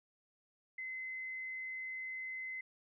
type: tone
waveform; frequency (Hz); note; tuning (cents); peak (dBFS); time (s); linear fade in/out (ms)
sine; 2050; C7; -36; -40; 0.78-2.61; 5
effects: none